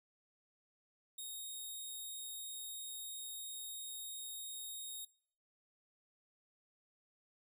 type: tone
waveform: 10% pulse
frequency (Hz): 3729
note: A#7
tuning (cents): 0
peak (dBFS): -36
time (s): 1.18-5.05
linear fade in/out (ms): 5
effects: noise-tail reverb RT60 0.6 s tail -23 dB re dry